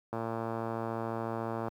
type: click train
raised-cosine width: 1 ms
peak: -21 dBFS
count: 178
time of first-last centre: 0.13-1.683 s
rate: 114 Hz
effects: high-pass 80 Hz 12 dB/octave + 10-bit